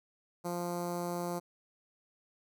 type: tone with notch filter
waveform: 10% pulse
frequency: 174.61 Hz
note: F3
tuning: in tune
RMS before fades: -36 dBFS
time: 0.44-1.4 s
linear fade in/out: 20 ms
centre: 2800 Hz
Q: 0.52
effects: none